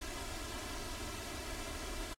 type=noise with comb filter; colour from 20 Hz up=pink; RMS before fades=-42 dBFS; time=0.01-2.14 s; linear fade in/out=10 ms; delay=3 ms; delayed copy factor=+0.95; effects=low-pass 10000 Hz 12 dB/octave + AAC 64 kbps